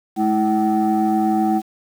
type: tone cluster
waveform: sine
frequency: 213.7 / 325.6 / 761 Hz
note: G#3 / E4 / F#5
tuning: +50 / -21 / +48 cents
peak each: -18 dBFS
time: 0.16-1.62 s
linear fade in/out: 50 ms
effects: tanh soft clip ceiling -10 dBFS + 7-bit